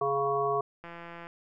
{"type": "harmonic tone", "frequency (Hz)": 139.3, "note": "C#3", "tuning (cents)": 9, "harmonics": [1, 3, 5, 7, 8], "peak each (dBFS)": [-41, -29, -31, -38, -30], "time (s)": [0.01, 0.61], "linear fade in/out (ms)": 5}
{"type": "click train", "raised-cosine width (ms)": 0.5, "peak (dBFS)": -29, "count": 74, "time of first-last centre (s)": [0.84, 1.269], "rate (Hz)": 170}
{"effects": []}